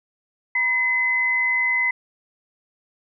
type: tone pair together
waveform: sine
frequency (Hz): 966.5 / 2035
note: B5 / C7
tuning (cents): -38 / -49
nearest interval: octave + minor second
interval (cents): 1289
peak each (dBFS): -30 / -18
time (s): 0.55-1.91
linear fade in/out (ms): 5
effects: none